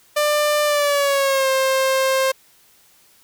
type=tone with pitch glide; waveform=sawtooth; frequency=595 to 530.1 Hz; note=D5 to C5; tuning=+22 to +23 cents; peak=-12 dBFS; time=0.16-2.32 s; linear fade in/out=10 ms; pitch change=-199 cents; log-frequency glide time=0.65-1.49 s; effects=white hiss -54 dBFS RMS until 3.23 s